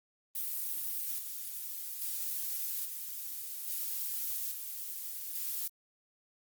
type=noise with tremolo; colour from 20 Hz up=violet; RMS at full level=-36 dBFS; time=0.35-5.68 s; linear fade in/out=5 ms; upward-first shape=square; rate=0.6 Hz; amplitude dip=40%; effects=Opus 32 kbps